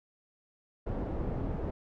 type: low-pass noise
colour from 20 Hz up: pink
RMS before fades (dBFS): -34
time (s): 0.86-1.71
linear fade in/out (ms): 10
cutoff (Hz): 590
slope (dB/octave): 12
effects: none